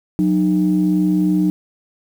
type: tone pair together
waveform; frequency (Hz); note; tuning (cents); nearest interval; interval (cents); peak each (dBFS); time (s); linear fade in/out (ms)
sine; 183 / 306.2; F#3 / D#4; -19 / -28; major sixth; 891; -15; 0.19-1.5; 0
effects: tanh soft clip ceiling -6 dBFS + 7-bit